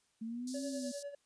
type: linear two-way sweep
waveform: sine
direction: up then down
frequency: 220 to 274.4 to 243.4 Hz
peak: -38 dBFS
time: 0.21-0.92 s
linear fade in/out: 10 ms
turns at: 0.66 s
type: high-pass noise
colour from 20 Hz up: pink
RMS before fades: -47 dBFS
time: 0.47-1.03 s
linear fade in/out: 5 ms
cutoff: 4200 Hz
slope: 48 dB/octave
type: tone with tremolo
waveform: triangle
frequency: 570 Hz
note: C#5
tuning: 48 cents sharp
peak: -37 dBFS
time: 0.54-1.15 s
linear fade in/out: 5 ms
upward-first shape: sine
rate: 10 Hz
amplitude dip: 70%
effects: white hiss -75 dBFS RMS until 1.25 s + resampled to 22050 Hz